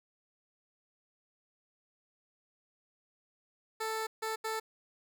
15% pulse tone bursts at uneven times, 441.2 Hz, A4, 5 cents sharp, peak -27 dBFS, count 3, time 3.8-4.07 / 4.22-4.36 / 4.44-4.6 s, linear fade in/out 10 ms, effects none

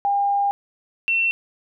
sine tone pair in turn, 804 / 2704 Hz, G5 / E7, +44 / +43 cents, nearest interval octave + major sixth, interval 2099 cents, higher second, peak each -17 dBFS, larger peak neither, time 0.05-0.51 / 1.08-1.31 s, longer first, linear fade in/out 0 ms, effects none

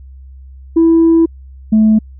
sine tone pair in turn, 329.6 / 217.4 Hz, E4 / A3, 0 / -21 cents, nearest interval perfect fifth, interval 721 cents, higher first, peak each -4 dBFS, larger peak neither, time 0.76-1.26 / 1.72-1.99 s, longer first, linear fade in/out 10 ms, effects tanh soft clip ceiling -3 dBFS + added 66 Hz sine -32 dBFS peak until 2.19 s

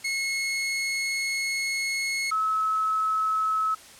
sawtooth / sine tone pair in turn, 2175 / 1293.3 Hz, C#7 / E6, -33 / -33 cents, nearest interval major sixth, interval 900 cents, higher first, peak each -22 / -22 dBFS, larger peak neither, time 0.04-2.31 / 2.31-3.75 s, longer first, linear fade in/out 10 ms, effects white hiss -48 dBFS RMS until 3.99 s + low-pass 10000 Hz 12 dB/octave

